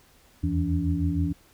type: tone cluster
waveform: sine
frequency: 80.6 / 87 / 167.3 / 286.2 Hz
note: E2 / F2 / E3 / D4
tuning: -38 / -6 / +26 / -45 cents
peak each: -28 dBFS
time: 0.43-1.33 s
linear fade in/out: 10 ms
effects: pink hiss -58 dBFS RMS until 1.53 s

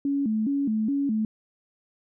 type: tone with vibrato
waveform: sine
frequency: 246.9 Hz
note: B3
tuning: in tune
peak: -22 dBFS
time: 0.05-1.25 s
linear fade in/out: 2 ms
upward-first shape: square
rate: 2.4 Hz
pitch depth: 220 cents each way
effects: none

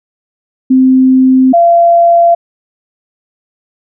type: tone pair in turn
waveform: sine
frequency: 260 / 683.8 Hz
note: C4 / F5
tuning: -11 / -37 cents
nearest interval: octave + perfect fourth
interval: 1674 cents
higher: second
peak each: -3 dBFS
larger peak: neither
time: 0.7-1.53 / 1.53-2.35 s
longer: first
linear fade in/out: 10 ms
effects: none

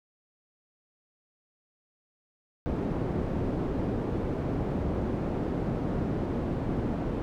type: low-pass noise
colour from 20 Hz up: white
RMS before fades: -30 dBFS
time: 2.66-7.22 s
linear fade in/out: 0 ms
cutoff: 340 Hz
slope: 12 dB/octave
effects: none

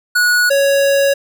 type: tone pair in turn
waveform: square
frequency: 1462 / 555.9 Hz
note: F#6 / C#5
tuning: -21 / +5 cents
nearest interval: octave + perfect fourth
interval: 1674 cents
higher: first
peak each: -11 dBFS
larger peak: neither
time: 0.15-0.5 / 0.5-1.14 s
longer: second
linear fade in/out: 10 ms
effects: none

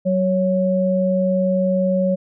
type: tone pair together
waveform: sine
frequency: 187.81 / 554.4 Hz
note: F#3 / C#5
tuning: +26 / 0 cents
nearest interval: octave + perfect fifth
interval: 1874 cents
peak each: -18 dBFS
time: 0.05-2.16 s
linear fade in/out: 20 ms
effects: none

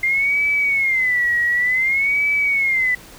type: tone with vibrato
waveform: sine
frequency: 2093 Hz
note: C7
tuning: in tune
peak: -15 dBFS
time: 0.03-2.95 s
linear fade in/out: 5 ms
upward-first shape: sine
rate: 0.55 Hz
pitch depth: 160 cents each way
effects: pink hiss -42 dBFS RMS until 3.18 s

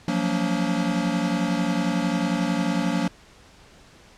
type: tone cluster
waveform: square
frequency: 174.2 / 185.3 / 229.5 / 284.4 Hz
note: F3 / F#3 / A#3 / C#4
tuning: -4 / +3 / -27 / +45 cents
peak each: -28 dBFS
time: 0.08-3.08 s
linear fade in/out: 2 ms
effects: pink hiss -51 dBFS RMS until 4.17 s + low-pass 7000 Hz 12 dB/octave

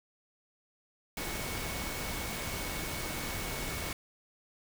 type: tone in noise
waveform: sine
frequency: 2217 Hz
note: C#7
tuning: in tune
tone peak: -45 dBFS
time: 1.17-3.93 s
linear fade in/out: 2 ms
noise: pink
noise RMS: -37 dBFS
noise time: 1.17-3.93 s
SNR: -11 dB
effects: none

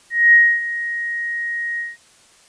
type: tone with ADSR envelope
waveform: sine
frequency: 1879 Hz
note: A#6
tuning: 13 cents sharp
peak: -6 dBFS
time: 0.1-1.97 s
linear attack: 230 ms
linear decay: 270 ms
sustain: -15 dB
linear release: 180 ms
effects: white hiss -51 dBFS RMS until 2.48 s + resampled to 22050 Hz

